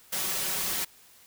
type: noise with comb filter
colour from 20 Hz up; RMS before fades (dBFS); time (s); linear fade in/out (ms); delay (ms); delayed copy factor
white; -30; 0.12-0.85; 10; 5.3; +0.65
effects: white hiss -56 dBFS RMS until 1.26 s